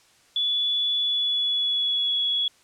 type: tone with pitch glide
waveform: sine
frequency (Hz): 3431 to 3366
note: A7 to G#7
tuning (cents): -44 to +23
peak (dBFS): -21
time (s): 0.36-2.48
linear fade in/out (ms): 2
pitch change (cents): -33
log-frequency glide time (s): 0.98-2.19
effects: white hiss -58 dBFS RMS until 2.63 s + low-pass 8000 Hz 12 dB/octave